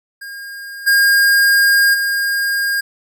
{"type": "tone with level steps", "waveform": "square", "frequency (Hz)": 1618, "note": "G#6", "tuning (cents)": -46, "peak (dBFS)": [-29, -10, -16], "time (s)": [0.21, 2.81], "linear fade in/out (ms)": 10, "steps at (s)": [0.86, 1.93], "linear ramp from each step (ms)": 20, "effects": []}